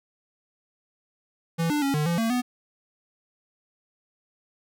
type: tone with pitch steps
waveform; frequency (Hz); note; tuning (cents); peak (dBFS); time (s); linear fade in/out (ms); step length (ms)
square; 166 / 295.9 / 276.3 / 150.7 / 170.4 / 226.6 / 247.8; E3 / D4 / C#4 / D3 / F3 / A#3 / B3; +12 / +13 / -6 / +45 / -42 / -49 / +6; -23; 1.58-2.42; 20; 120
effects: none